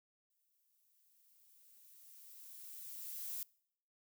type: noise with exponential growth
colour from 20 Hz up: violet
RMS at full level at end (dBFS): -42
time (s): 0.3-3.43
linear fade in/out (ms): 2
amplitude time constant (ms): 680
effects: noise-tail reverb RT60 0.7 s tail -25 dB re dry